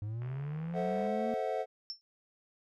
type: linear sweep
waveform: triangle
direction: up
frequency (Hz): 101.4 to 231.3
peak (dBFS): -33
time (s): 0.02-1.34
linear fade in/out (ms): 0
type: click train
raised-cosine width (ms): 0.5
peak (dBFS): -37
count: 63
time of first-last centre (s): 0.22-1.066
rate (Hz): 73.3
type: chord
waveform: triangle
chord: F# half-diminished seventh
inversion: first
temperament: equal with one note detuned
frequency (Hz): 440 / 523.3 / 649.8 / 740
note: A4 / C5 / E5 / F#5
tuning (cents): 0 / 0 / -25 / 0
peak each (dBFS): -35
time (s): 0.73-1.66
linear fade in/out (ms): 50
type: tone with exponential decay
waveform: sine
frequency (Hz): 5380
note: E8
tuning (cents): +34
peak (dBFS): -33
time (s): 1.9-2.01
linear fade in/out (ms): 0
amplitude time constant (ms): 23
effects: none